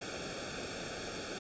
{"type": "noise with comb filter", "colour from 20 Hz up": "pink", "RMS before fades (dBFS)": -41, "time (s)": [0.01, 1.39], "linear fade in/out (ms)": 10, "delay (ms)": 1, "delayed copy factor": -0.85, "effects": ["resampled to 16000 Hz"]}